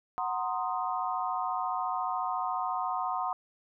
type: chord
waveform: sine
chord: C half-diminished seventh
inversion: second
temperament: equal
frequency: 740 / 932.3 / 1046.5 / 1244.5 Hz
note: Gb5 / Bb5 / C6 / Eb6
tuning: 0 / 0 / 0 / 0 cents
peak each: -33 / -36 / -34 / -36 dBFS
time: 0.18-3.33 s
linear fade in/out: 0 ms
effects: none